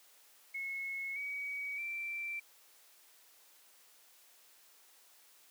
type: tone with pitch steps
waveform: sine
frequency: 2183 / 2263 / 2345 Hz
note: C#7 / C#7 / D7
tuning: -27 / +35 / -3 cents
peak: -37 dBFS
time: 0.54-2.4 s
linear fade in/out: 10 ms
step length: 620 ms
effects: white hiss -63 dBFS RMS until 5.5 s + high-pass 400 Hz 12 dB/octave